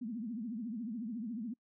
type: tone with vibrato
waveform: sine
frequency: 227.7 Hz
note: A#3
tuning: 40 cents flat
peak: -37 dBFS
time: 0.01-1.54 s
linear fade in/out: 10 ms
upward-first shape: triangle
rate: 14 Hz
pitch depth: 220 cents each way
effects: noise-tail reverb RT60 0.1 s tail -26 dB re dry